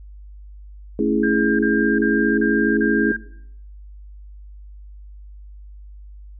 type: chord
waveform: sine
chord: A major seventh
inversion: none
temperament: equal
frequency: 220 / 277.2 / 329.6 / 415.3 Hz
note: A3 / C#4 / E4 / G#4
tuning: 0 / 0 / 0 / 0 cents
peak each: -22 dBFS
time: 0.99-3.12 s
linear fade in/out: 2 ms
type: tone bursts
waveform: sine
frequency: 1599 Hz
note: G6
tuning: 34 cents sharp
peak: -22 dBFS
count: 5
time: 1.23-3.166 s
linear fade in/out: 5 ms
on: 360 ms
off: 34 ms
effects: noise-tail reverb RT60 0.7 s tail -18 dB re dry + added 50 Hz sine -37 dBFS peak until 6.39 s